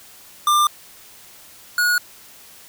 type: tone pair in turn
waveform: square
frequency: 1193 / 1451.3 Hz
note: D6 / F#6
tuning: +27 / -34 cents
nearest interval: minor third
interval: 339 cents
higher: second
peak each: -14 / -16 dBFS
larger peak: first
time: 0.47-0.67 / 1.78-1.98 s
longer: neither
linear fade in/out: 2 ms
effects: white hiss -45 dBFS RMS until 2.68 s